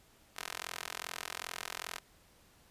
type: tone with high-pass filter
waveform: 15% pulse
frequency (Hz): 42.51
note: F1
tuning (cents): -46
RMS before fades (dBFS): -43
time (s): 0.36-1.99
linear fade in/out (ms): 10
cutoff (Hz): 1200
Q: 0.62
effects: pink hiss -64 dBFS RMS until 2.7 s + resampled to 32000 Hz